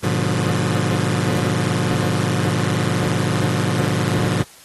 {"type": "chord", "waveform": "sawtooth", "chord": "G# diminished seventh", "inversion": "none", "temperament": "just", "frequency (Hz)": [103.83, 124.59, 149.51, 179.41], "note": ["G#2", "B2", "D3", "F3"], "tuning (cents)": [0, 16, 31, 47], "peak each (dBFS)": -19, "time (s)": [0.03, 4.43], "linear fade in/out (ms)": 10, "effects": ["white hiss -45 dBFS RMS until 4.64 s", "AAC 32 kbps"]}